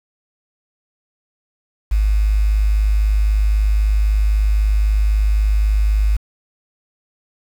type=tone with quantisation; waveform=sine; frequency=51.91 Hz; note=G#1; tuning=in tune; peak=-12 dBFS; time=1.91-6.17 s; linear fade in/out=10 ms; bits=6; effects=none